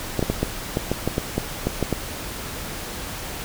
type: clicks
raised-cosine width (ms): 2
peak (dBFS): -7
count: 12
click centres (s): 0.193 / 0.227 / 0.3 / 0.43 / 0.771 / 0.916 / 1.076 / 1.181 / 1.38 / 1.67 / 1.827 / 1.927
effects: pink hiss -32 dBFS RMS until 3.44 s